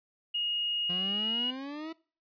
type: tone with pitch glide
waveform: sine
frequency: 2867 to 2887 Hz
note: F7 to F#7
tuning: +45 to -43 cents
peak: -28 dBFS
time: 0.34-1.51 s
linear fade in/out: 10 ms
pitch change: +12 cents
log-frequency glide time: 0.82-1.25 s
type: exponential sweep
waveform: 40% pulse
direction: up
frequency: 174.61 to 329.6 Hz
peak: -36 dBFS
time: 0.89-1.93 s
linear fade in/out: 10 ms
effects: noise-tail reverb RT60 0.4 s tail -22 dB re dry + resampled to 11025 Hz